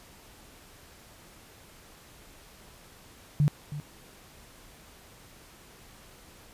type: tone with echo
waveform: sine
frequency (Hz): 146.9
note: D3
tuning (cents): +1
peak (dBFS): -19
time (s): 3.4-3.48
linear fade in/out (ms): 0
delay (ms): 320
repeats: 1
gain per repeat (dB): -14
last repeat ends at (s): 3.8
effects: pink hiss -53 dBFS RMS until 6.53 s + resampled to 32000 Hz